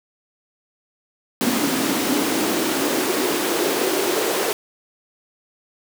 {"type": "noise with high-pass filter sweep", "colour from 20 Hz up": "pink", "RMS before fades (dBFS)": -21, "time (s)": [1.41, 4.53], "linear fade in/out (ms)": 0, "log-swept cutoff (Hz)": [250, 410], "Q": 4.1, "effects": []}